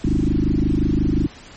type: tone with frequency modulation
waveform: sine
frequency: 170.8 Hz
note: F3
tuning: 38 cents flat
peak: -15 dBFS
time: 0.04-1.27 s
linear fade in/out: 5 ms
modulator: 25.6 Hz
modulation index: 6.2
effects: pink hiss -42 dBFS RMS until 1.56 s + MP3 32 kbps